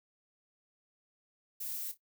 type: noise with echo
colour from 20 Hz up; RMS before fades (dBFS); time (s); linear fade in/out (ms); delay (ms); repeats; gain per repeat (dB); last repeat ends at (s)
violet; -39; 1.6-1.92; 10; 28; 2; -14; 1.976
effects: noise-tail reverb RT60 0.1 s tail -17 dB re dry